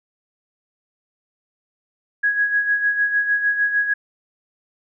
sine tone with tremolo, 1661.2 Hz, G#6, in tune, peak -14 dBFS, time 2.23-3.94 s, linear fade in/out 10 ms, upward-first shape sine, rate 6.6 Hz, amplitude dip 60%, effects none

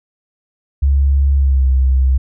sine tone with pitch glide, 69.3 to 65.45 Hz, C#2 to C2, 0 to +1 cents, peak -9 dBFS, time 0.82-2.18 s, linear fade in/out 10 ms, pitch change -99 cents, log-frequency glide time 1.36-1.67 s, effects none

